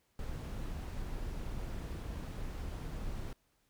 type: noise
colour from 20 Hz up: brown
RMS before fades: -40 dBFS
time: 0.19-3.33 s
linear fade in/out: 2 ms
effects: pink hiss -75 dBFS RMS until 3.69 s